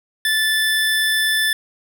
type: tone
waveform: 25% pulse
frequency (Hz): 1752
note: A6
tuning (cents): -8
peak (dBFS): -12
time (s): 0.25-1.53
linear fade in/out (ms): 2
effects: none